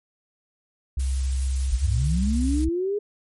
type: tone with pitch glide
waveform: sine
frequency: 66 to 65.43 Hz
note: C2 to C2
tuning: +16 to +1 cents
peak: -21 dBFS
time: 0.97-2.69 s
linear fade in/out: 5 ms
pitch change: -15 cents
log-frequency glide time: 1.17-2.54 s
type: noise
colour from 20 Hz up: blue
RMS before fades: -37 dBFS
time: 0.99-2.65 s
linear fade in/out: 10 ms
type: linear sweep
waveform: sine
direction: up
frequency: 37.8 to 421 Hz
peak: -22 dBFS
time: 1.7-2.99 s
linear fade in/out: 10 ms
effects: MP3 48 kbps